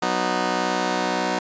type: chord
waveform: 10% pulse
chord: B major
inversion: second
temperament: just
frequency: 185.21 / 246.9 / 308.7 Hz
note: F#3 / B3 / D#4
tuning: +2 / 0 / -14 cents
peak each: -18 dBFS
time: 0.02-1.39 s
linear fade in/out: 5 ms
effects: resampled to 16000 Hz